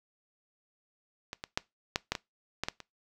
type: clicks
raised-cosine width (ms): 0.2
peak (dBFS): -20 / -20 / -10 / -10 / -11 / -16 / -13 / -13 / -26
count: 9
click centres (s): 1.331 / 1.439 / 1.575 / 1.959 / 2.12 / 2.152 / 2.636 / 2.685 / 2.803
effects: noise-tail reverb RT60 0.2 s tail -22 dB re dry